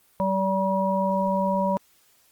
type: harmonic tone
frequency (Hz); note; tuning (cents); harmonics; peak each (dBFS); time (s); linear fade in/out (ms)
192.2; G3; -34; 1 / 3 / 5; -25 / -25 / -25; 0.2-1.77; 0
effects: white hiss -61 dBFS RMS until 2.31 s + Opus 24 kbps